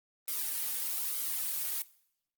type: noise with flanger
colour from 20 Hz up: blue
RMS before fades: -34 dBFS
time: 0.28-1.82 s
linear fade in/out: 0 ms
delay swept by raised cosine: 1.1 to 3 ms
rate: 1.1 Hz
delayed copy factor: -0.75
effects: noise-tail reverb RT60 0.7 s tail -20 dB re dry + Opus 32 kbps